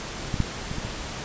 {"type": "clicks", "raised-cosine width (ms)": 5, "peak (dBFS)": [-13, -9, -17, -18, -19], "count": 5, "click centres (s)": [0.342, 0.403, 0.714, 0.784, 0.85], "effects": ["pink hiss -34 dBFS RMS until 1.24 s", "resampled to 16000 Hz"]}